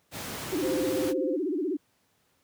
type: noise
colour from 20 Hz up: pink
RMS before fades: -36 dBFS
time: 0.11-1.14 s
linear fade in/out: 50 ms
type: tone with vibrato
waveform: sine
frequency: 332.4 Hz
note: E4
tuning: 15 cents sharp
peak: -26 dBFS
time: 0.52-1.77 s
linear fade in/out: 10 ms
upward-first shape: sine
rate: 16 Hz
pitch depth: 270 cents each way
type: tone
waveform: sine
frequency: 520 Hz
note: C5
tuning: 11 cents flat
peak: -30 dBFS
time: 0.62-1.37 s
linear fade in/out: 20 ms
effects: pink hiss -69 dBFS RMS until 2.43 s + high-pass 100 Hz 12 dB/octave